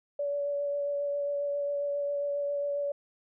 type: tone with vibrato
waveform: sine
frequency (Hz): 572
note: D5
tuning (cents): -46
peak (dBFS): -28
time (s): 0.19-2.92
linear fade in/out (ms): 5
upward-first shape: sine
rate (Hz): 7.4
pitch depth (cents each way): 13
effects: none